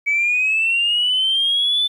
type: linear sweep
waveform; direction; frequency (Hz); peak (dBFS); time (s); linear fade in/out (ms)
sine; up; 2268 to 3529; -14; 0.06-1.88; 20
effects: tanh soft clip ceiling -11 dBFS + 9-bit